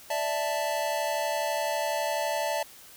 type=chord; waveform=square; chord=D suspended second; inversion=none; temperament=equal; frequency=587.3 / 659.3 / 880 Hz; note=D5 / E5 / A5; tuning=0 / 0 / 0 cents; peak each=-32 dBFS; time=0.1-2.63 s; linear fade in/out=5 ms; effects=white hiss -50 dBFS RMS until 2.96 s